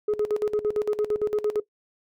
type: tone with tremolo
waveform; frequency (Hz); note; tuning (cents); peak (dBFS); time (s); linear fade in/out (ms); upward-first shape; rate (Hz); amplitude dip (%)
sine; 421.5; G#4; +26; -18; 0.08-1.6; 5; square; 8.8; 80
effects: noise-tail reverb RT60 0.1 s tail -17 dB re dry + tanh soft clip ceiling -18 dBFS